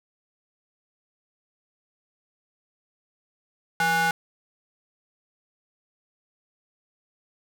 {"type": "ring-modulated tone", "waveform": "square", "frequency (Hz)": 326.2, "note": "E4", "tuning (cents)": -18, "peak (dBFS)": -18, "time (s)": [3.8, 4.11], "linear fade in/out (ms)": 2, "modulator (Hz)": 1150, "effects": []}